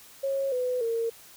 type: tone with pitch steps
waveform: sine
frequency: 546 / 500.7 / 459.1 Hz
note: C#5 / B4 / A#4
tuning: -26 / +24 / -26 cents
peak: -25 dBFS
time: 0.23-1.1 s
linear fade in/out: 10 ms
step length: 290 ms
effects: white hiss -51 dBFS RMS until 1.36 s